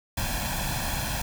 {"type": "noise with comb filter", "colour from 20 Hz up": "pink", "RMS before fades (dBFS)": -29, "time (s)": [0.17, 1.22], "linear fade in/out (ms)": 5, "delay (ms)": 1.2, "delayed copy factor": 0.75, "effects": []}